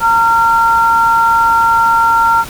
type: tone pair together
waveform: sine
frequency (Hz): 917.6 / 1376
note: A#5 / F6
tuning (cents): -28 / -26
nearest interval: perfect fifth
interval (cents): 702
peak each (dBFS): -10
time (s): 0-2.45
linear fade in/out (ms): 50
effects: pink hiss -29 dBFS RMS until 2.49 s